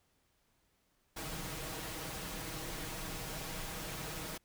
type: noise with comb filter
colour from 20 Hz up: pink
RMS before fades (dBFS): -42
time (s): 1.16-4.38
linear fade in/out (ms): 10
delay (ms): 6.3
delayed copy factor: +0.55
effects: pink hiss -75 dBFS RMS until 4.44 s